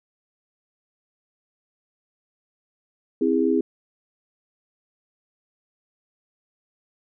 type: chord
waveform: sine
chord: C augmented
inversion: none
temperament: just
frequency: 261.6 / 327 / 408.8 Hz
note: C4 / E4 / G#4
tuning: 0 / -14 / -27 cents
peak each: -22 dBFS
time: 3.21-3.61 s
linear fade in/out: 5 ms
effects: none